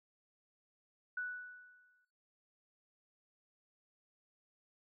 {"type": "tone with exponential decay", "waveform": "sine", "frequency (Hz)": 1480, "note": "F#6", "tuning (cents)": 0, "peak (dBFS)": -35, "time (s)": [1.17, 2.05], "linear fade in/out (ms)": 5, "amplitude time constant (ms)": 190, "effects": ["noise-tail reverb RT60 0.7 s tail -23 dB re dry"]}